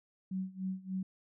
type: tone with tremolo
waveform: sine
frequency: 188.4 Hz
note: F#3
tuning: 32 cents sharp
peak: -32 dBFS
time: 0.31-1.03 s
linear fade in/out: 5 ms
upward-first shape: sine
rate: 3.4 Hz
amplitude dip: 90%
effects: none